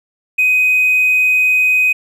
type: tone with hard clipping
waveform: triangle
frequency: 2508 Hz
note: D#7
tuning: 13 cents sharp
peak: -10 dBFS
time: 0.38-1.93 s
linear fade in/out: 10 ms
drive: 4 dB
effects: none